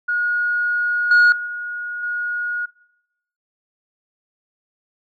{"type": "tone with level steps", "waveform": "sine", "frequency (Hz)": 1444, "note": "F#6", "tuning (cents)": -43, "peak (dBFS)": [-17, -7, -25, -21], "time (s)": [0.08, 2.66], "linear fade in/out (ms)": 10, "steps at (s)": [1.11, 1.32, 2.03], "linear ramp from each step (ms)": 2, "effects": ["noise-tail reverb RT60 0.8 s tail -21 dB re dry", "tanh soft clip ceiling -8 dBFS"]}